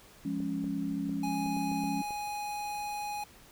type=chord; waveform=sine; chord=Db major; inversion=first; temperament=equal; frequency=174.61 / 207.7 / 277.2 Hz; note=F3 / Ab3 / Db4; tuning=0 / 0 / 0 cents; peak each=-37 / -36 / -33 dBFS; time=0.25-2.02 s; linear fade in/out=5 ms
type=clicks; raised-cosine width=2 ms; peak=-33 dBFS; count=8; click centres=0.403 / 0.643 / 1.094 / 1.462 / 1.567 / 1.716 / 1.84 / 2.107 s
type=tone; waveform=square; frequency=830.6 Hz; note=G#5; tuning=in tune; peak=-35 dBFS; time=1.23-3.24 s; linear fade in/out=5 ms
effects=pink hiss -56 dBFS RMS until 3.51 s